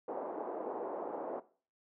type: band-pass noise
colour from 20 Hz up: pink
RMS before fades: -40 dBFS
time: 0.08-1.4 s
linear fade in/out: 5 ms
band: 350 to 860 Hz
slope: 24 dB/octave
effects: noise-tail reverb RT60 0.4 s tail -17 dB re dry